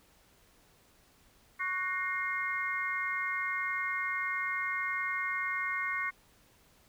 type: harmonic tone with a mistuned harmonic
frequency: 370 Hz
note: F#4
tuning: in tune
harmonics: 3 / 4 / 5 / 6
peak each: -37 / -39 / -37 / -34 dBFS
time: 1.59-6.11 s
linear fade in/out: 20 ms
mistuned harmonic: 6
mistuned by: -71 cents
effects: pink hiss -64 dBFS RMS until 6.88 s